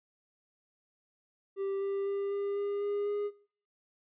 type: tone with pitch steps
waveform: triangle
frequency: 392 / 395.2 / 398.4 / 401.6 / 404.9 / 408.2 / 411.5 Hz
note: G4 / G4 / G4 / G4 / G#4 / G#4 / G#4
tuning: 0 / +14 / +28 / +42 / -44 / -30 / -16 cents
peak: -29 dBFS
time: 1.56-3.31 s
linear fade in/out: 50 ms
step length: 250 ms
effects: noise-tail reverb RT60 0.5 s tail -19 dB re dry + resampled to 8000 Hz